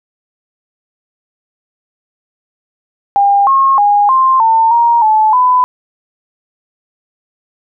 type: tone with pitch steps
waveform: sine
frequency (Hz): 803 / 1081 / 820 / 1051 / 899 / 939 / 866 / 1002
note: G5 / C#6 / G#5 / C6 / A5 / A#5 / A5 / B5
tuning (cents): +41 / -44 / -22 / +7 / +37 / +12 / -28 / +25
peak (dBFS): -6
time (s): 3.16-5.64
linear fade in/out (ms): 0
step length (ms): 310
effects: none